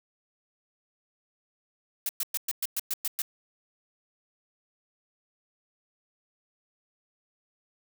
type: noise bursts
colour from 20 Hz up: blue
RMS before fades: -29 dBFS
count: 9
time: 2.06-3.219 s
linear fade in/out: 2 ms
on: 31 ms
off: 110 ms
effects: none